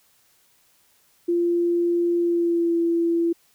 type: tone with pitch glide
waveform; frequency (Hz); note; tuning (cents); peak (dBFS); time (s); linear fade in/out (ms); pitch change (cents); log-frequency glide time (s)
sine; 345 to 337.1; F4 to E4; -21 to +39; -18; 1.28-3.33; 10; -40; 2.18-2.77
effects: white hiss -61 dBFS RMS until 3.54 s